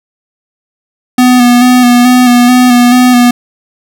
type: tone with vibrato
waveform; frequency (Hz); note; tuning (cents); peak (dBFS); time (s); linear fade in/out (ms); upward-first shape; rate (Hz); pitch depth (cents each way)
square; 246.7; B3; -2; -3; 1.18-3.31; 5; square; 2.3; 24
effects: none